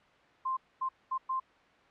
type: tone bursts at uneven times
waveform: sine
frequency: 1048 Hz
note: C6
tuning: 2 cents sharp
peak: -29 dBFS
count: 4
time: 0.45-0.57 / 0.81-0.89 / 1.11-1.18 / 1.29-1.4 s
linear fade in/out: 10 ms
effects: white hiss -61 dBFS RMS until 1.9 s + low-pass 2000 Hz 12 dB/octave